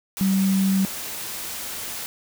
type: tone in noise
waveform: sine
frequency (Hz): 192.6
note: G3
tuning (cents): -30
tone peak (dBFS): -17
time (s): 0.21-0.85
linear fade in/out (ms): 0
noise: white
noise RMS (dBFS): -32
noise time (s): 0.17-2.06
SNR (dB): +12
effects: none